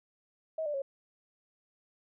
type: tone with pitch steps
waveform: sine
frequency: 637 / 590.9 / 548.2 Hz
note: D#5 / D5 / C#5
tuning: +41 / +10 / -19 cents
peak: -31 dBFS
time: 0.58-0.82 s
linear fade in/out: 5 ms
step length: 80 ms
effects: none

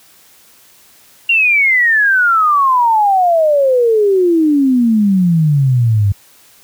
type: exponential sweep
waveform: sine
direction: down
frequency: 2794 to 97 Hz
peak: -8 dBFS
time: 1.29-6.12 s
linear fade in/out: 5 ms
effects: white hiss -46 dBFS RMS until 6.63 s + high-pass 60 Hz 12 dB/octave

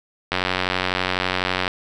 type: click train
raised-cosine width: 0.3 ms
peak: -4 dBFS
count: 126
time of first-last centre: 0.32-1.679 s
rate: 92 Hz
effects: none

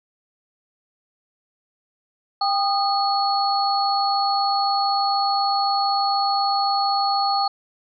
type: tone cluster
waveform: sine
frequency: 795 / 1231 / 4368 Hz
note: G5 / D#6 / C#8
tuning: +24 / -19 / -26 cents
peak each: -20 / -25 / -24 dBFS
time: 2.41-7.48 s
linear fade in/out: 5 ms
effects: none

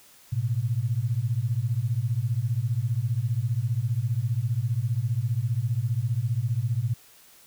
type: beating tone pair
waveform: sine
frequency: 109.8 / 124.8 Hz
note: A2 / B2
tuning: -3 / +19 cents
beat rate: 15 Hz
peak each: -26 dBFS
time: 0.32-6.94 s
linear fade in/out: 10 ms
effects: white hiss -54 dBFS RMS until 7.46 s

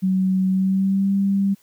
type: tone with pitch glide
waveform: sine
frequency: 188.1 to 197 Hz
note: F#3 to G3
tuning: +29 to +9 cents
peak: -16 dBFS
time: 0.02-1.55 s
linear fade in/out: 20 ms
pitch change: +80 cents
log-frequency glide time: 0.49-1.13 s
effects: white hiss -58 dBFS RMS until 1.62 s

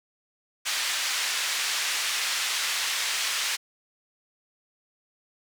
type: band-pass noise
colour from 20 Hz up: pink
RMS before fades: -28 dBFS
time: 0.65-3.57 s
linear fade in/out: 20 ms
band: 1900 to 7600 Hz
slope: 12 dB/octave
effects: none

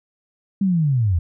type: linear sweep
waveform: sine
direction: down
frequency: 201.9 to 78.5 Hz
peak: -15 dBFS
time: 0.61-1.19 s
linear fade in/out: 5 ms
effects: none

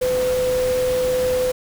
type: tone in noise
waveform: sine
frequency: 506 Hz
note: B4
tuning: 42 cents sharp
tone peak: -17 dBFS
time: 0.01-1.52 s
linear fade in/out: 10 ms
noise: pink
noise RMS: -30 dBFS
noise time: 0.01-1.52 s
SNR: +10 dB
effects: none

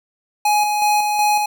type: tone with tremolo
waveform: square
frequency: 837 Hz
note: G#5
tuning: 13 cents sharp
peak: -14 dBFS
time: 0.45-1.46 s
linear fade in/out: 5 ms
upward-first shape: square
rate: 2.7 Hz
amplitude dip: 35%
effects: none

